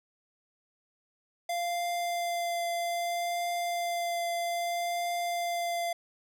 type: tone with vibrato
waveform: square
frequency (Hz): 692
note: F5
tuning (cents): -16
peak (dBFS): -30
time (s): 1.49-5.93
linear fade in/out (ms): 5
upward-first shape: triangle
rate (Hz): 0.62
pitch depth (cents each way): 12
effects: none